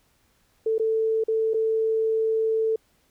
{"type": "tone with dropouts", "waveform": "sine", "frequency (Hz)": 443.6, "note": "A4", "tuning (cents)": 14, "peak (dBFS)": -20, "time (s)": [0.66, 2.76], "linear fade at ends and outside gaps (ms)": 5, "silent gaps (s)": [[0.782, 0.796], [1.239, 1.282], [1.536, 1.542]], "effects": ["pink hiss -65 dBFS RMS until 3.1 s"]}